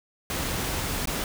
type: noise with dropouts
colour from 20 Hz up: pink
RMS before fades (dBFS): -29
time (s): 0.3-1.24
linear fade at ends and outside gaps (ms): 1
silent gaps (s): 1.056-1.073
effects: none